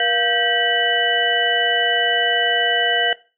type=tone cluster; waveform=sine; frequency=478.2 / 698 / 1568 / 1934 / 2979 Hz; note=A#4 / F5 / G6 / B6 / F#7; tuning=+44 / -1 / 0 / -37 / +11 cents; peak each=-26 / -22 / -22 / -23 / -21 dBFS; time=0-3.13 s; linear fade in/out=2 ms; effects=noise-tail reverb RT60 0.3 s tail -17 dB re dry